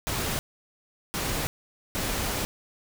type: noise bursts at uneven times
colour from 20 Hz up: pink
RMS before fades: -29 dBFS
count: 3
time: 0.07-0.39 / 1.14-1.47 / 1.95-2.45 s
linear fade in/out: 0 ms
effects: none